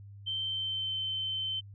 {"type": "tone with pitch glide", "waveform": "sine", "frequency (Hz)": [3113, 3084], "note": ["G7", "G7"], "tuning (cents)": [-13, -29], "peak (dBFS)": -31, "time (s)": [0.26, 1.61], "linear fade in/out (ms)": 20, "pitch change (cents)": -16, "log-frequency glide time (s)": [0.44, 0.95], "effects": ["added 100 Hz sine -46 dBFS peak until 1.74 s"]}